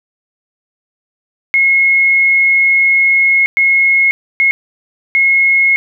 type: tone bursts at uneven times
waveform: sine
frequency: 2167 Hz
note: C#7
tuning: 40 cents flat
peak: -7 dBFS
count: 4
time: 1.54-3.46 / 3.57-4.11 / 4.4-4.51 / 5.15-5.76 s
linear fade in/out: 0 ms
effects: none